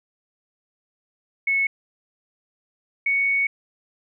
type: tone pair in turn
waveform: sine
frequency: 2200 / 2224 Hz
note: C#7 / C#7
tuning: -14 / +5 cents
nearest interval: unison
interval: 19 cents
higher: second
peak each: -18 dBFS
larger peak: neither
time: 1.47-1.67 / 3.06-3.47 s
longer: second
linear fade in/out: 5 ms
effects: none